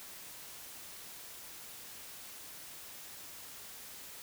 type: silence
effects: white hiss -49 dBFS RMS until 4.22 s